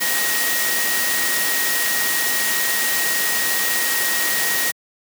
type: tone in noise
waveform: sine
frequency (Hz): 1885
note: A#6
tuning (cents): +19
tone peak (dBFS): -23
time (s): 0-4.72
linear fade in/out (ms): 20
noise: white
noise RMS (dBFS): -21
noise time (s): 0-4.72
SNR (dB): -5
effects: high-pass 200 Hz 12 dB/octave